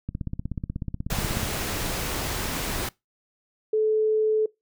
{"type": "click train", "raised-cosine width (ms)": 5, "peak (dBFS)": -17, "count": 23, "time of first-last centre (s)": [0.09, 1.431], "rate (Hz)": 16.4}
{"type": "noise", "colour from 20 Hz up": "pink", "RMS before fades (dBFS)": -29, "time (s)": [1.1, 2.89], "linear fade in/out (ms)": 5}
{"type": "tone", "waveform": "sine", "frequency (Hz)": 433.5, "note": "A4", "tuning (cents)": -26, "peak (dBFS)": -19, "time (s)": [3.73, 4.46], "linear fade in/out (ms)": 5}
{"effects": ["noise-tail reverb RT60 0.2 s tail -23 dB re dry"]}